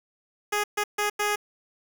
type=tone bursts at uneven times; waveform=10% pulse; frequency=415.3 Hz; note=G#4; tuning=in tune; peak=-15 dBFS; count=4; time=0.52-0.64 / 0.77-0.84 / 0.98-1.1 / 1.19-1.36 s; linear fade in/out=10 ms; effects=8-bit